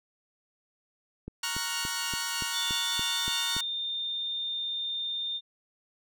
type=click train; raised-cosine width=3 ms; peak=-25 dBFS; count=9; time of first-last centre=1.28-3.566 s; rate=3.5 Hz
type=chord; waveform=10% pulse; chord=Gb major seventh; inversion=first; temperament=equal; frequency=932.3 / 1108.7 / 1396.9 / 1480 Hz; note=Bb5 / Db6 / F6 / Gb6; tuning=0 / 0 / 0 / 0 cents; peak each=-27 / -29 / -29 / -26 dBFS; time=1.43-3.61 s; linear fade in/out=5 ms
type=tone with pitch glide; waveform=sine; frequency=3520 to 3619 Hz; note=A7 to A7; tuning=0 to +48 cents; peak=-30 dBFS; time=2.52-5.41 s; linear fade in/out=50 ms; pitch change=+48 cents; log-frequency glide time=2.79-3.57 s
effects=none